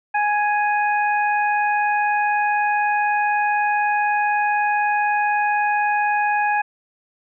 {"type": "harmonic tone", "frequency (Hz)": 832, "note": "G#5", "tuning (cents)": 3, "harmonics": [1, 2, 3], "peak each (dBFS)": [-18, -23, -27], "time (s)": [0.14, 6.62], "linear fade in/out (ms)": 10, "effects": []}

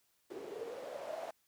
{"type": "noise with band-pass filter sweep", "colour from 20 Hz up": "white", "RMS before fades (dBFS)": -44, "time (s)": [0.3, 1.31], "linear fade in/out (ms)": 5, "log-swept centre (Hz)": [380, 700], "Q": 8.5, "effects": ["white hiss -75 dBFS RMS until 1.47 s"]}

